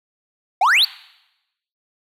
triangle exponential sweep, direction up, 698.5 to 4695 Hz, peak -10 dBFS, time 0.61-0.85 s, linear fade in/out 5 ms, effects noise-tail reverb RT60 0.9 s tail -21 dB re dry

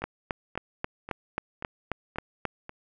two click trains, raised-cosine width 0.5 ms, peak -13 / -24 dBFS, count 10 / 6, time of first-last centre 0.04-2.453 / 0.02-2.694 s, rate 3.73 / 1.87 Hz, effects none

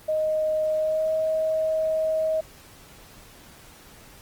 sine tone with pitch glide, 622.3 to 633.2 Hz, D#5 to D#5, 0 to +30 cents, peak -21 dBFS, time 0.08-2.41 s, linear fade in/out 10 ms, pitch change +30 cents, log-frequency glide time 0.78-1.12 s, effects pink hiss -49 dBFS RMS until 4.21 s + Opus 24 kbps

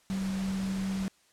sine tone in noise, 192 Hz, G3, 36 cents flat, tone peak -29 dBFS, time 0.1-1.08 s, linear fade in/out 0 ms, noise pink, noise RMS -42 dBFS, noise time 0.1-1.08 s, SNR +10 dB, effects white hiss -65 dBFS RMS until 1.32 s + low-pass 9000 Hz 12 dB/octave

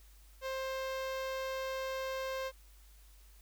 sawtooth tone with notch filter, 528 Hz, C5, 16 cents sharp, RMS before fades -38 dBFS, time 0.41-2.52 s, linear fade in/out 50 ms, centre 9800 Hz, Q 0.72, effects added 50 Hz sine -56 dBFS peak until 3.41 s + white hiss -65 dBFS RMS until 3.41 s

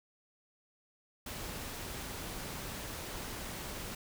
pink noise, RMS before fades -42 dBFS, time 1.26-3.95 s, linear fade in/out 5 ms, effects none

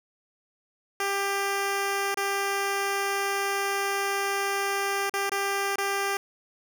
10% pulse tone with dropouts, 396.6 Hz, G4, 20 cents sharp, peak -17 dBFS, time 1-6.17 s, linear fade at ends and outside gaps 2 ms, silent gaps 2.144-2.172 / 5.096-5.138 / 5.295-5.318 / 5.758-5.783 s, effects none

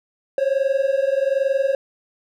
triangle tone pair together, 533.2 / 554.4 Hz, C5 / C#5, +33 / 0 cents, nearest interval minor second, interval 67 cents, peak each -18 dBFS, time 0.38-1.75 s, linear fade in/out 2 ms, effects none

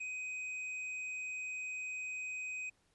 triangle tone with hard clipping, 2510 Hz, D#7, 15 cents sharp, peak -40 dBFS, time 0-2.7 s, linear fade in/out 10 ms, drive 8 dB, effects pink hiss -74 dBFS RMS until 2.94 s + resampled to 24000 Hz

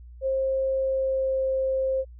sine tone with pitch glide, 532 to 528.6 Hz, C5 to C5, +29 to +18 cents, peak -22 dBFS, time 0.21-2.05 s, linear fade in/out 50 ms, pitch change -11 cents, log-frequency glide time 0.78-1.47 s, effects added 60 Hz sine -42 dBFS peak until 2.19 s

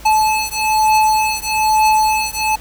square beating tone pair, 865 / 866.1 Hz, A5 / A5, -30 / -28 cents, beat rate 1.1 Hz, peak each -16 dBFS, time 0.05-2.56 s, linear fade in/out 10 ms, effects added 50 Hz sine -37 dBFS peak until 2.6 s + pink hiss -39 dBFS RMS until 2.6 s

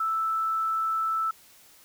sine tone, 1318.5 Hz, E6, in tune, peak -24 dBFS, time 0-1.31 s, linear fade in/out 5 ms, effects white hiss -55 dBFS RMS until 1.84 s

